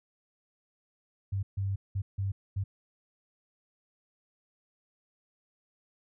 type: tone bursts at uneven times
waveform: sine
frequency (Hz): 98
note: G2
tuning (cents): 0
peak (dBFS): -28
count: 5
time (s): 1.32-1.43 / 1.57-1.76 / 1.95-2.02 / 2.18-2.32 / 2.56-2.64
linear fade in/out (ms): 10
effects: none